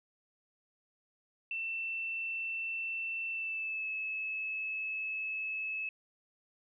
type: tone with pitch glide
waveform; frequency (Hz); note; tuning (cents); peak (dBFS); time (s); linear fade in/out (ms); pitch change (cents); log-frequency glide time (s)
sine; 2679 to 2595; E7 to E7; +27 to -28; -34; 1.51-5.89; 2; -55; 3.31-3.88
effects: none